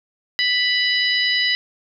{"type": "harmonic tone", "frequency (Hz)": 989, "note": "B5", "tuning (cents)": 2, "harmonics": [2, 3, 4, 5], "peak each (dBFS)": [-20, -22, -23, -24], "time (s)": [0.39, 1.55], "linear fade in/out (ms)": 0, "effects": []}